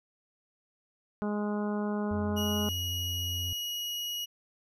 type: harmonic tone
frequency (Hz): 208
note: G#3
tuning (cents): +3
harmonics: 1 / 2 / 3 / 4 / 5 / 6 / 7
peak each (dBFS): -30 / -36 / -40 / -42 / -44 / -46 / -47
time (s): 1.22-2.69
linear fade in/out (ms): 0
type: tone with pitch glide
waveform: triangle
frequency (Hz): 89 to 88.33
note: F2 to F2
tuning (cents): +33 to +20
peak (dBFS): -32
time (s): 2.11-3.53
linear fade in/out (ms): 0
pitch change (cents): -13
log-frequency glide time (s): 2.77-3.3
type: tone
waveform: 35% pulse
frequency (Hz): 2901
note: F#7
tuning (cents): -35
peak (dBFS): -31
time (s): 2.36-4.26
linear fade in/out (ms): 20
effects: none